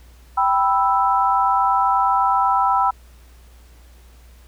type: chord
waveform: sine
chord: E minor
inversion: first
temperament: equal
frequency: 784 / 987.8 / 1318.5 Hz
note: G5 / B5 / E6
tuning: 0 / 0 / 0 cents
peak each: -19 / -18 / -20 dBFS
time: 0.37-2.91 s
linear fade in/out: 10 ms
effects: added 60 Hz sine -44 dBFS peak until 4.47 s + pink hiss -54 dBFS RMS until 4.47 s